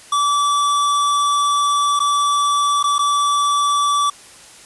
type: tone with dropouts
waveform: square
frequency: 1156 Hz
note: D6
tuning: 28 cents flat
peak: -15 dBFS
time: 0.12-4.1 s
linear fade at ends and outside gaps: 5 ms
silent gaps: 1.993-2.001 / 2.829-2.839 / 2.983-2.99 s
effects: white hiss -42 dBFS RMS until 4.65 s + resampled to 24000 Hz